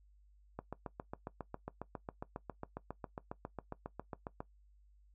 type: click train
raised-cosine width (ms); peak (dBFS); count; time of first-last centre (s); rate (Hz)
1; -27; 29; 0.59-4.405; 7.34
effects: noise-tail reverb RT60 0.1 s tail -18 dB re dry + added 50 Hz sine -62 dBFS peak until 5.14 s